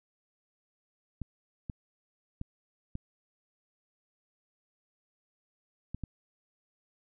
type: clicks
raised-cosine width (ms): 5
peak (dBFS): -24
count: 6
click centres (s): 1.217 / 1.698 / 2.414 / 2.954 / 5.946 / 6.037
effects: none